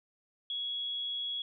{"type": "tone", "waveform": "sine", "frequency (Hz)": 3342, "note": "G#7", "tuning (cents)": 10, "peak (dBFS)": -33, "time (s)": [0.5, 1.42], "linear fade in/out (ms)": 2, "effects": []}